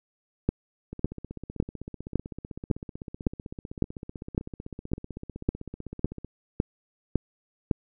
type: two click trains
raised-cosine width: 3 ms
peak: -24 / -9 dBFS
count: 85 / 14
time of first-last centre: 0.93-6.246 / 0.49-7.712 s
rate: 15.8 / 1.8 Hz
effects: none